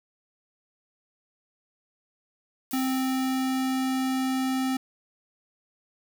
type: noise with exponential decay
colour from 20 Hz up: blue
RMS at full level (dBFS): -37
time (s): 2.71-4.65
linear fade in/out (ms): 0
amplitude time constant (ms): 420
type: tone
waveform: square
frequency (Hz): 261.6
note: C4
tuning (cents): 0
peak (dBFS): -25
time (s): 2.73-4.77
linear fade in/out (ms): 5
effects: none